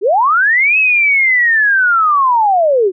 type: linear two-way sweep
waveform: sine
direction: up then down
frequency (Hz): 349.2 to 2600 to 349.2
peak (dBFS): -8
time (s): 0.01-2.92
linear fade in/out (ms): 50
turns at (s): 0.78
effects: none